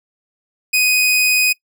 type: tone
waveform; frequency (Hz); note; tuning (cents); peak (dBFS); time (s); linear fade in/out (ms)
sawtooth; 2498; D#7; +6; -9; 0.73-1.53; 10
effects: noise-tail reverb RT60 0.1 s tail -22 dB re dry